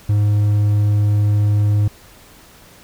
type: tone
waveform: triangle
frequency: 103.83 Hz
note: G#2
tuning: in tune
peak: -10 dBFS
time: 0.09-1.88 s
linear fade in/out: 5 ms
effects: pink hiss -45 dBFS RMS until 2.83 s